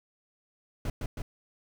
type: noise with echo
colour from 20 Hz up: brown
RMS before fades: -31 dBFS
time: 0.85-0.9 s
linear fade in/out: 2 ms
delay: 160 ms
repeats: 2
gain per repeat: -2 dB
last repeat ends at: 1.22 s
effects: none